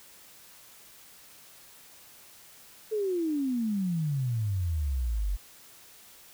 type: exponential sweep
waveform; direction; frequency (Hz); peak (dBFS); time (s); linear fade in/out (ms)
sine; down; 445 to 44.78; -26; 2.91-5.37; 20
effects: white hiss -53 dBFS RMS until 6.33 s